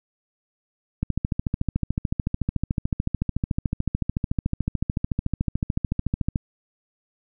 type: click train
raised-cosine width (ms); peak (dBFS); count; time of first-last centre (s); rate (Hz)
5; -10; 74; 1.03-6.358; 13.7
effects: none